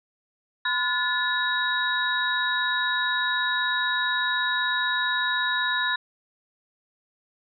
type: tone cluster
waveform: sine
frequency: 1015 / 1439 / 1732 / 3817 Hz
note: B5 / F#6 / A6 / A#7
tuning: +47 / -49 / -28 / +40 cents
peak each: -29 / -29 / -26 / -28 dBFS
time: 0.65-5.96 s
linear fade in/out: 5 ms
effects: none